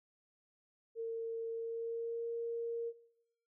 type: tone with pitch glide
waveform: sine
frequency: 456 to 465 Hz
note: A#4 to A#4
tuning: -38 to -4 cents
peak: -36 dBFS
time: 0.95-2.93 s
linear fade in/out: 50 ms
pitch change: +34 cents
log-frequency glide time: 1.5-2.28 s
effects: noise-tail reverb RT60 0.8 s tail -18 dB re dry